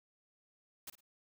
white noise with echo, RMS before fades -45 dBFS, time 0.87-0.9 s, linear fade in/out 5 ms, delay 54 ms, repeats 2, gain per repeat -13 dB, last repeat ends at 1.008 s, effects none

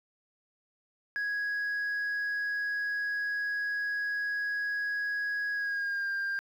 sine tone with pitch glide, 1661.2 to 1597.2 Hz, G#6 to G6, 0 to +32 cents, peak -27 dBFS, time 1.16-6.39 s, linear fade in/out 0 ms, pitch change -68 cents, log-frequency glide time 5.53-6.1 s, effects tanh soft clip ceiling -28 dBFS + 10-bit

